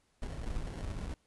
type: noise with sample-and-hold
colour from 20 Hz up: brown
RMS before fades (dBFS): -38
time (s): 0.22-1.14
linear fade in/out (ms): 5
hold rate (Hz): 1225
effects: pink hiss -73 dBFS RMS until 1.26 s + resampled to 24000 Hz